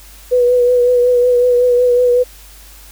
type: tone with vibrato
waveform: sine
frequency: 491.7 Hz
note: B4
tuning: 8 cents flat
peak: -8 dBFS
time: 0.31-2.24 s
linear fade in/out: 20 ms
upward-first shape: triangle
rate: 5.4 Hz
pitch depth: 32 cents each way
effects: added 50 Hz sine -39 dBFS peak until 2.91 s + white hiss -41 dBFS RMS until 2.91 s